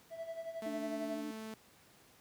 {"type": "tone with tremolo", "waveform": "triangle", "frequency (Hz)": 659.3, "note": "E5", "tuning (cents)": 0, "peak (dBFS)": -36, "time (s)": [0.1, 1.22], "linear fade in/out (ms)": 50, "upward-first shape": "sine", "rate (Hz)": 11, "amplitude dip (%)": 70}
{"type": "tone", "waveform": "sawtooth", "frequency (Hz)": 219.7, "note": "A3", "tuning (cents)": -2, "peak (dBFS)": -39, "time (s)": [0.62, 1.54], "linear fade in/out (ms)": 2}
{"type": "tone with vibrato", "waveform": "sine", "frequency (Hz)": 293.7, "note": "D4", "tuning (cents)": 0, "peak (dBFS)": -40, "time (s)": [0.66, 1.31], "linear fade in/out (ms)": 2, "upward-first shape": "sine", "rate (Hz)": 12, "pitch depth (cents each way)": 49}
{"effects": ["pink hiss -63 dBFS RMS until 2.2 s", "high-pass 100 Hz 12 dB/octave"]}